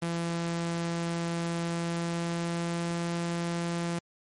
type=tone with pitch glide; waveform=sawtooth; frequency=169.1 to 170.57 Hz; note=E3 to F3; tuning=+44 to -41 cents; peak=-25 dBFS; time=0.02-3.99 s; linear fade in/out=5 ms; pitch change=+15 cents; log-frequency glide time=1.61-3.19 s; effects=MP3 48 kbps